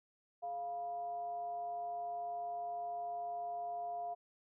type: tone with frequency modulation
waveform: sine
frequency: 698.5 Hz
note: F5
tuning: in tune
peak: -38 dBFS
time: 0.42-4.15 s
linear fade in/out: 20 ms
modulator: 278 Hz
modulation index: 0.31
effects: none